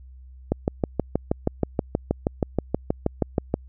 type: click train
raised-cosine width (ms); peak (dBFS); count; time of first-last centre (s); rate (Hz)
2; -7; 20; 0.52-3.541; 6.29
effects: added 64 Hz sine -42 dBFS peak until 3.68 s